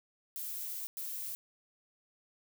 violet noise bursts at uneven times, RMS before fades -40 dBFS, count 2, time 0.36-0.87 / 0.97-1.35 s, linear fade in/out 0 ms, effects none

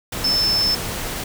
sine tone in noise, 5274 Hz, E8, in tune, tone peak -16 dBFS, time 0.24-0.75 s, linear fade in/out 5 ms, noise pink, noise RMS -27 dBFS, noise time 0.12-1.24 s, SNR +8 dB, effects none

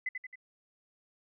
sine tone with echo, 2022 Hz, B6, 40 cents sharp, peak -30 dBFS, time 0.06-0.09 s, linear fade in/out 5 ms, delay 89 ms, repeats 3, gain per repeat -5 dB, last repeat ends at 0.357 s, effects none

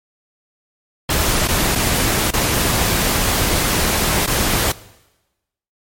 pink noise with dropouts, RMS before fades -17 dBFS, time 1.09-4.72 s, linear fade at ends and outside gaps 5 ms, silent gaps 1.475-1.485 / 1.752-1.756 / 2.307-2.335 / 4.263-4.274 s, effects noise-tail reverb RT60 1.0 s tail -19 dB re dry + MP3 64 kbps

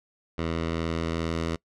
10% pulse tone with low-pass filter sweep, 82.41 Hz, E2, in tune, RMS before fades -29 dBFS, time 0.38-1.56 s, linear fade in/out 5 ms, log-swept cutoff 3700 to 6000 Hz, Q 0.79, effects noise-tail reverb RT60 0.1 s tail -24 dB re dry

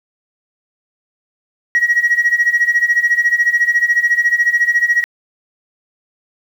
sine tone with tremolo, 1906 Hz, A#6, 38 cents sharp, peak -6 dBFS, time 1.75-5.04 s, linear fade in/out 0 ms, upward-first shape sine, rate 14 Hz, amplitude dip 85%, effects tanh soft clip ceiling -6 dBFS + 7-bit

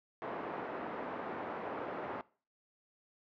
pink band-pass noise, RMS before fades -41 dBFS, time 0.22-2.21 s, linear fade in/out 0 ms, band 350 to 1200 Hz, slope 12 dB/octave, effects noise-tail reverb RT60 0.4 s tail -21 dB re dry + low-pass 3000 Hz 12 dB/octave

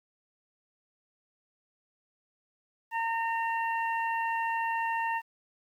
harmonic tone, 914 Hz, A#5, 34 cents flat, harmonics 1 / 2 / 3, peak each -29 / -34 / -39 dBFS, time 2.91-5.22 s, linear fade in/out 50 ms, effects 10-bit

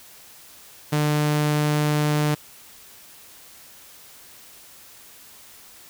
sawtooth tone, 149.6 Hz, D3, 32 cents sharp, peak -15 dBFS, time 0.92-2.35 s, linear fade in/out 10 ms, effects white hiss -47 dBFS RMS until 5.89 s

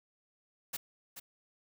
white noise with echo, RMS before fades -37 dBFS, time 0.73-0.77 s, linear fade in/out 10 ms, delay 430 ms, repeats 1, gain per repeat -9 dB, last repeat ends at 1.2 s, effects none

